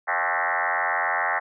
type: tone with frequency modulation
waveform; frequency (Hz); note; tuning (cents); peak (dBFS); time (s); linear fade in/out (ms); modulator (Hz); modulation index
sine; 1318.5; E6; 0; -21; 0.07-1.4; 20; 87.2; 7.5
effects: none